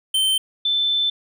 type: tone pair in turn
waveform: square / sine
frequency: 3102 / 3530 Hz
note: G7 / A7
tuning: -19 / +5 cents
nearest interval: major second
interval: 224 cents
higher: second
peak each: -17 dBFS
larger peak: neither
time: 0.14-0.38 / 0.65-1.1 s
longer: second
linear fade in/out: 5 ms
effects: none